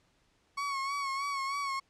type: tone with vibrato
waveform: 35% pulse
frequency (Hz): 1108.7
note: C#6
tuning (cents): 0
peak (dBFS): -30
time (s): 0.57-1.8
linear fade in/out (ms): 10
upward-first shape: sine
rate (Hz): 3.2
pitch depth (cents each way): 47
effects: pink hiss -70 dBFS RMS until 1.89 s + low-pass 7000 Hz 12 dB/octave